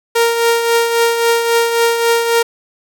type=tone with tremolo; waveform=sawtooth; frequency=465 Hz; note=A#4; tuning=4 cents flat; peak=-5 dBFS; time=0.15-2.43 s; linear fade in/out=10 ms; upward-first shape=triangle; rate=3.7 Hz; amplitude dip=55%; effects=none